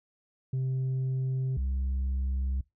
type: tone pair in turn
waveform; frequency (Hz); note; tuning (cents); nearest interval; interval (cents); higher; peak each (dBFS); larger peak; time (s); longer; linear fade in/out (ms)
sine; 130.81 / 65.8; C3 / C2; 0 / +10; octave; 1190; first; -24; neither; 0.53-1.57 / 1.57-2.61; neither; 5
effects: noise-tail reverb RT60 0.2 s tail -24 dB re dry + tanh soft clip ceiling -26 dBFS